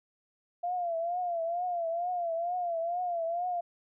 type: tone with vibrato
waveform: sine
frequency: 691 Hz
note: F5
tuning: 19 cents flat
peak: -29 dBFS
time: 0.63-3.61 s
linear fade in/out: 10 ms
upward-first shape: triangle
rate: 2.2 Hz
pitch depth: 100 cents each way
effects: none